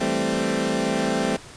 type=chord; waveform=20% pulse; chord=A minor seventh; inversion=second; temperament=equal; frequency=164.81 / 196 / 220 / 261.6 Hz; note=E3 / G3 / A3 / C4; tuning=0 / 0 / 0 / 0 cents; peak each=-26 / -22 / -21 / -21 dBFS; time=0-1.37 s; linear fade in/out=10 ms; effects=pink hiss -43 dBFS RMS until 1.56 s + resampled to 22050 Hz